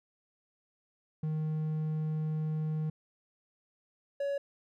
triangle tone pair in turn, 155.56 / 562.4 Hz, D#3 / C#5, 0 / +25 cents, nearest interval octave + minor seventh, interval 2225 cents, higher second, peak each -28 dBFS, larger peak neither, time 1.23-2.9 / 4.2-4.38 s, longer first, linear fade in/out 5 ms, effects none

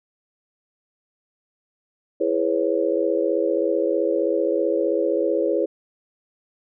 sine chord, C# minor seventh, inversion first, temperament just, 332.6 / 415.8 / 498.9 / 554.4 Hz, E4 / G#4 / B4 / C#5, +16 / +2 / +17 / 0 cents, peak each -24 dBFS, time 2.2-5.66 s, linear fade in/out 10 ms, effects none

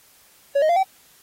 triangle tone with pitch steps, 561 / 622.5 / 690.7 / 766.3 Hz, C#5 / D#5 / F5 / G5, +21 / +1 / -19 / -40 cents, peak -13 dBFS, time 0.55-0.834 s, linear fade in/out 10 ms, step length 71 ms, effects white hiss -54 dBFS RMS until 1.22 s + AAC 48 kbps

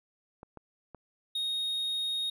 clicks, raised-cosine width 1 ms, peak -31 dBFS, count 3, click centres 0.431 / 0.573 / 0.947 s
triangle tone, 3729 Hz, A#7, in tune, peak -28 dBFS, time 1.35-2.3 s, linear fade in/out 5 ms
effects none

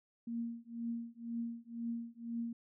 sine tone with tremolo, 233.1 Hz, A#3, in tune, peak -34 dBFS, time 0.27-2.53 s, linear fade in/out 5 ms, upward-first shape triangle, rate 2 Hz, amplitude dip 100%, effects none

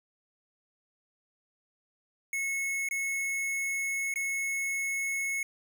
square tone with dropouts, 2189 Hz, C#7, 22 cents flat, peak -30 dBFS, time 2.33-5.43 s, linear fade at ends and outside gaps 2 ms, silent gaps 2.888-2.91 / 4.14-4.158 s, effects none

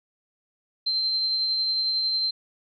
sine tone with tremolo, 4122 Hz, C8, 27 cents flat, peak -21 dBFS, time 0.86-2.31 s, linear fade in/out 10 ms, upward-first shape triangle, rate 11 Hz, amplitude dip 25%, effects none

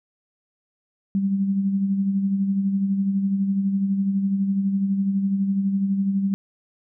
sine tone with tremolo, 196 Hz, G3, in tune, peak -17 dBFS, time 1.15-6.34 s, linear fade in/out 0 ms, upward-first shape sine, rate 12 Hz, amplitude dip 45%, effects none

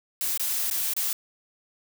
blue noise with dropouts, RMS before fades -27 dBFS, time 0.21-1.13 s, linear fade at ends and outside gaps 2 ms, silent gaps 0.376-0.396 / 0.701-0.71 / 0.936-0.965 s, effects none

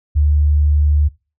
sine tone, 74 Hz, D2, 14 cents sharp, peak -10 dBFS, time 0.15-1.09 s, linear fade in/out 20 ms, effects noise-tail reverb RT60 0.3 s tail -21 dB re dry

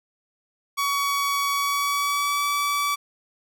sawtooth tone with pitch glide, 1128 to 1149.7 Hz, C#6 to D6, +30 to -37 cents, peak -18 dBFS, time 0.77-2.96 s, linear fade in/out 20 ms, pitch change +33 cents, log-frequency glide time 1.53-2.46 s, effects none

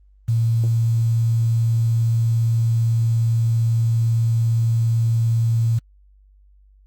sine tone with quantisation, 114.7 Hz, A#2, 28 cents flat, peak -15 dBFS, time 0.28-5.79 s, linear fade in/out 10 ms, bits 7, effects added 49 Hz sine -49 dBFS peak until 6.86 s + Opus 32 kbps

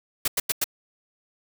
white noise bursts, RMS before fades -23 dBFS, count 4, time 0.25-0.642 s, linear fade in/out 5 ms, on 29 ms, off 92 ms, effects none

